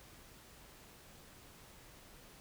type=silence; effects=pink hiss -58 dBFS RMS until 2.4 s